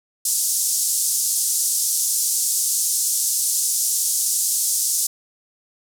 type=band-pass noise; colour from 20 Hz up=white; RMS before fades=-21 dBFS; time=0.25-5.07 s; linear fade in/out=5 ms; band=5700 to 11000 Hz; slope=24 dB/octave; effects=none